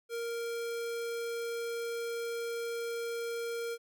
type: tone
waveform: square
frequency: 466.2 Hz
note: A#4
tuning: in tune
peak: -35 dBFS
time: 0.09-3.78 s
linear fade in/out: 50 ms
effects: none